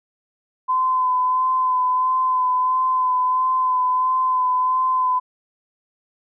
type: tone with vibrato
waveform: sine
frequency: 1019 Hz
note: C6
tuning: 46 cents flat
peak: -16 dBFS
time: 0.68-5.2 s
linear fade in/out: 20 ms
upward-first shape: sine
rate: 1.5 Hz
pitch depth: 19 cents each way
effects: none